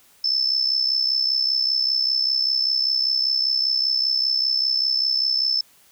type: tone with amplitude modulation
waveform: sine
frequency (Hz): 5274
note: E8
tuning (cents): 0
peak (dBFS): -15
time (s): 0.24-5.61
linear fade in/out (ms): 5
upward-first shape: sine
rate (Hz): 65.1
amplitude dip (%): 70
effects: white hiss -55 dBFS RMS until 5.91 s